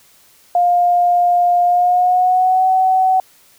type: tone with pitch glide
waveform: sine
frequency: 706 to 752.3 Hz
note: F5 to F#5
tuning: +19 to +29 cents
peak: -10 dBFS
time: 0.55-3.2 s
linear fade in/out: 2 ms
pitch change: +110 cents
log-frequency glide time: 1.65-2.69 s
effects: white hiss -50 dBFS RMS until 3.58 s